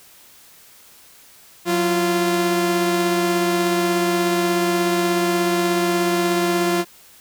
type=tone pair together; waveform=sawtooth; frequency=181.1 / 345.6 Hz; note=F#3 / F4; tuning=-37 / -18 cents; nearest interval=major seventh; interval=1119 cents; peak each=-20 / -14 dBFS; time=1.65-6.85 s; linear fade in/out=50 ms; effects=white hiss -48 dBFS RMS until 7.2 s